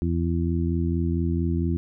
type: harmonic tone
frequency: 84.4 Hz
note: E2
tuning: 41 cents sharp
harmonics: 1 / 2 / 3 / 4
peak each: -24 / -27 / -29 / -30 dBFS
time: 0.02-1.77 s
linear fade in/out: 0 ms
effects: none